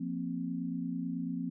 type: chord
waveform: sine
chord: F suspended fourth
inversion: none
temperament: just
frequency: 174.61 / 232.8 / 261.9 Hz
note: F3 / Bb3 / C4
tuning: 0 / -2 / +2 cents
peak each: -37 / -39 / -36 dBFS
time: 0-1.5 s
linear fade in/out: 10 ms
effects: none